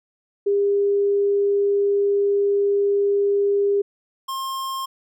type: tone pair in turn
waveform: sine / square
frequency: 402.7 / 1065.8 Hz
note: G4 / C6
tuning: +47 / +32 cents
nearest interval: octave + perfect fourth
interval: 1685 cents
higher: second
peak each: -16 / -26 dBFS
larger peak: first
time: 0.46-3.82 / 4.28-4.86 s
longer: first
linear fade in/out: 10 ms
effects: none